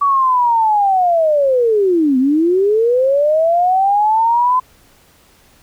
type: linear two-way sweep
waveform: sine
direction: down then up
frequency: 1143 to 250.4 to 1024 Hz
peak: -10 dBFS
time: 0.01-4.6 s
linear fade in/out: 10 ms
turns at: 2.18 s
effects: pink hiss -50 dBFS RMS until 5.62 s